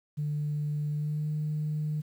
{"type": "tone with pitch glide", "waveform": "sine", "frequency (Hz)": [148.6, 151.99], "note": ["D3", "D#3"], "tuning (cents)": [21, -40], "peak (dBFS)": -27, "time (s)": [0.17, 2.02], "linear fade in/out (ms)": 20, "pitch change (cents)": 39, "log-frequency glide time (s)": [0.89, 1.3], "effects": ["tanh soft clip ceiling -24 dBFS", "10-bit"]}